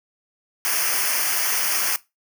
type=noise with comb filter; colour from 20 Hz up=white; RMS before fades=-22 dBFS; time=0.65-1.96 s; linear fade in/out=0 ms; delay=0.26 ms; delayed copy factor=-0.85; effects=noise-tail reverb RT60 0.2 s tail -18 dB re dry